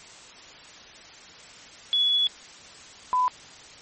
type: tone pair in turn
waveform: sine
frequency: 3393 / 1002.1 Hz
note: G#7 / B5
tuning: +36 / +25 cents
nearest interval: octave + major sixth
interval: 2111 cents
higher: first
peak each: -19 dBFS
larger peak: neither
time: 1.93-2.27 / 3.13-3.28 s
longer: first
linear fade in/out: 0 ms
effects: white hiss -46 dBFS RMS until 3.81 s + MP3 32 kbps